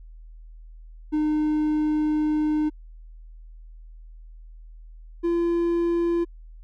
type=tone pair in turn; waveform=triangle; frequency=304.8 / 341.2 Hz; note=D#4 / F4; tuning=-36 / -40 cents; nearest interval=major second; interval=196 cents; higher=second; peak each=-18 dBFS; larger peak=neither; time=1.12-2.7 / 5.23-6.25 s; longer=first; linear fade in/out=20 ms; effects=added 40 Hz sine -41 dBFS peak until 6.63 s